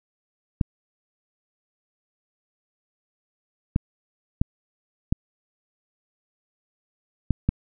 clicks, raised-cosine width 5 ms, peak -7 dBFS, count 6, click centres 0.612 / 3.761 / 4.415 / 5.125 / 7.307 / 7.49 s, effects none

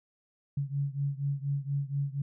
sine beating tone pair, 139.1 / 143.3 Hz, C#3 / D3, +6 / -42 cents, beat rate 4.2 Hz, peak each -31 / -33 dBFS, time 0.57-2.22 s, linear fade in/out 5 ms, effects none

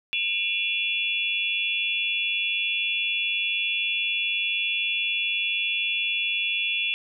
sine tone cluster, 2411 / 2700 / 2895 / 3404 Hz, D7 / E7 / F#7 / G#7, +45 / +41 / -38 / +42 cents, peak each -30 / -26 / -34 / -29 dBFS, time 0.13-6.94 s, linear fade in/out 0 ms, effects none

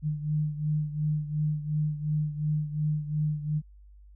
sine beating tone pair, 150.9 / 153.7 Hz, D3 / D#3, +47 / -21 cents, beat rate 2.8 Hz, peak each -27 / -32 dBFS, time 0.02-3.62 s, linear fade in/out 50 ms, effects added 50 Hz sine -49 dBFS peak until 4.15 s

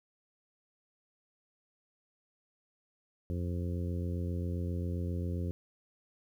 harmonic tone, 87.5 Hz, F2, 4 cents sharp, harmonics 1 / 2 / 3 / 4 / 5 / 6, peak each -33 / -39 / -43 / -45 / -47 / -49 dBFS, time 3.3-5.51 s, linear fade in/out 0 ms, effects 11-bit

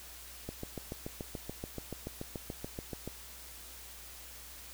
click train, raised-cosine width 2 ms, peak -25 dBFS, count 19, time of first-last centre 0.49-3.076 s, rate 6.96 Hz, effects added 60 Hz sine -55 dBFS peak until 4.73 s + white hiss -50 dBFS RMS until 4.73 s

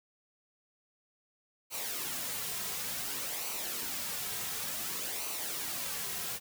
white noise with flanger, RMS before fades -37 dBFS, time 1.7-6.4 s, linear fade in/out 50 ms, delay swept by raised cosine 0.57 to 3.47 ms, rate 0.56 Hz, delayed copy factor -0.55, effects none

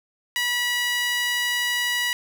sawtooth tone with high-pass filter, 972 Hz, B5, 28 cents flat, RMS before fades -24 dBFS, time 0.36-2.13 s, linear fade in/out 0 ms, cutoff 2200 Hz, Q 2.5, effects none

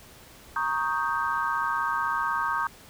sine chord, Eb dominant seventh, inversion second, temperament equal, 932.3 / 1108.7 / 1244.5 / 1568 Hz, Bb5 / Db6 / Eb6 / G6, 0 / 0 / 0 / 0 cents, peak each -30 dBFS, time 0.56-2.67 s, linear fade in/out 2 ms, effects pink hiss -50 dBFS RMS until 2.89 s

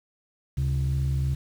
sine tone pair together, 70.93 / 133.9 Hz, C#2 / C3, +40 / +40 cents, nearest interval major seventh, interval 1100 cents, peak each -24 / -23 dBFS, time 0.57-1.35 s, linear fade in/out 10 ms, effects tanh soft clip ceiling -19 dBFS + 8-bit

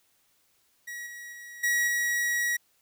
45% pulse tone with level steps, 1913 Hz, A#6, 44 cents sharp, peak -36 / -40 / -42 / -23 / -25 dBFS, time 0.87-2.57 s, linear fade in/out 10 ms, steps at 1.06 / 1.32 / 1.63 / 1.87 s, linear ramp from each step 10 ms, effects white hiss -68 dBFS RMS until 2.81 s

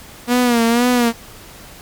sawtooth tone with vibrato, 238.7 Hz, A#3, 41 cents sharp, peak -8 dBFS, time 0.27-1.13 s, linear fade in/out 50 ms, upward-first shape sine, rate 2 Hz, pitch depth 70 cents each way, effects pink hiss -39 dBFS RMS until 1.81 s + MP3 96 kbps

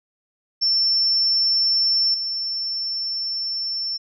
sine tone with level steps, 5390 Hz, E8, 38 cents sharp, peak -16 / -23 dBFS, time 0.61-3.98 s, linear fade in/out 20 ms, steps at 2.14 s, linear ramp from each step 5 ms, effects none

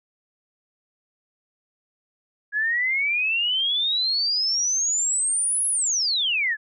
sine exponential two-way sweep, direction up then down, 1661.2 to 10770 to 1661.2 Hz, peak -20 dBFS, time 2.52-6.57 s, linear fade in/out 50 ms, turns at 5.68 s, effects none

